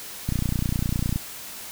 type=click train; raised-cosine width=5 ms; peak=-12 dBFS; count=27; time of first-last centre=0.29-1.16 s; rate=29.9 Hz; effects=white hiss -38 dBFS RMS until 1.71 s